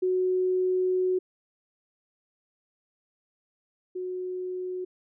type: tone pair in turn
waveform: sine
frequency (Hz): 368.9 / 366.4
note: F#4 / F#4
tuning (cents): -5 / -17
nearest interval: unison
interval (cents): 12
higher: first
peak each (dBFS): -22 / -30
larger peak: first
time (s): 0.02-1.19 / 3.95-4.85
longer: first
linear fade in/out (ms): 10
effects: none